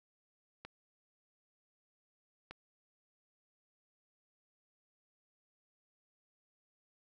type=clicks; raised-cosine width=0.3 ms; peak=-30 dBFS; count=2; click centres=0.65 / 2.51 s; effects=none